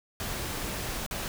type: noise with dropouts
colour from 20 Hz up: pink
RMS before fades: -34 dBFS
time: 0.2-1.28 s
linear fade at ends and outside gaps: 1 ms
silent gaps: 1.064-1.11 s
effects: none